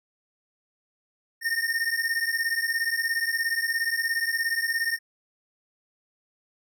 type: beating tone pair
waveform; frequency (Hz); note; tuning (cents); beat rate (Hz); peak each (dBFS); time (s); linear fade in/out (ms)
square; 1821 / 1838; A#6 / A#6; -41 / -25; 17; -28; 1.41-4.99; 50
effects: none